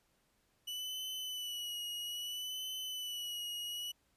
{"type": "tone with vibrato", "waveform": "40% pulse", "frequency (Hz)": 2960, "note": "F#7", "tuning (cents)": 0, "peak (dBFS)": -38, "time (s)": [0.67, 3.92], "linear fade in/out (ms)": 10, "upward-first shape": "sine", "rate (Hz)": 0.61, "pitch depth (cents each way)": 42, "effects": ["pink hiss -75 dBFS RMS until 4.16 s", "resampled to 32000 Hz"]}